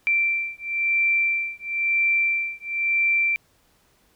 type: beating tone pair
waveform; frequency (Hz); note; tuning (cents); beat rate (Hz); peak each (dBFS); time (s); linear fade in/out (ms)
sine; 2349 / 2349.99; D7 / D7; 0 / 0; 0.99; -23; 0.07-3.36; 0
effects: pink hiss -62 dBFS RMS until 4.15 s